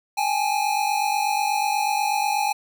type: tone pair together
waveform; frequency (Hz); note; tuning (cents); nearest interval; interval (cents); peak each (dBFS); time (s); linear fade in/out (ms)
square; 804 / 852.2; G5 / G#5; +44 / +44; minor second; 100; -24; 0.17-2.53; 10
effects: none